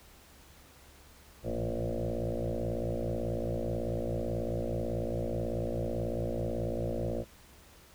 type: tone with frequency modulation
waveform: sine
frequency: 230.4 Hz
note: A#3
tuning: 20 cents flat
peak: -30 dBFS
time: 1.43-7.25 s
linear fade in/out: 50 ms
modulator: 58.2 Hz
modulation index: 6.6
effects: added 70 Hz sine -60 dBFS peak until 7.94 s + pink hiss -57 dBFS RMS until 7.94 s